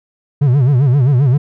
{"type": "tone with vibrato", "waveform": "triangle", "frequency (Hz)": 133, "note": "C3", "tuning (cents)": 29, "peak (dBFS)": -6, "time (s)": [0.41, 1.38], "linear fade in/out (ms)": 10, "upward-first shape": "sine", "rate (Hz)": 7.6, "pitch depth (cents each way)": 180, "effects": []}